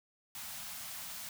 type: band-stop noise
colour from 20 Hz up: white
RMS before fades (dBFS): -44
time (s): 0.35-1.29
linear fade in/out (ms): 2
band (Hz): 260 to 600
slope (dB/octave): 48
effects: none